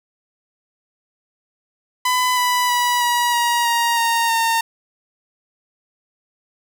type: tone with pitch steps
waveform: sawtooth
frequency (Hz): 1003 / 989.8 / 976.7 / 963.8 / 951.1 / 938.5 / 926.2 / 913.9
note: B5 / B5 / B5 / B5 / A#5 / A#5 / A#5 / A#5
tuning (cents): +26 / +4 / -20 / -43 / +35 / +11 / -11 / -35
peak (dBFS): -12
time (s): 2.05-4.61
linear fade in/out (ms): 5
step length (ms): 320
effects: none